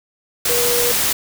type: tone in noise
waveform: sine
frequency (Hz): 481.7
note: B4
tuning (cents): -43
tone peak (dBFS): -19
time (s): 0.49-0.92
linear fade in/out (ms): 5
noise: white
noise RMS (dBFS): -18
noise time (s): 0.45-1.13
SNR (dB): -4
effects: none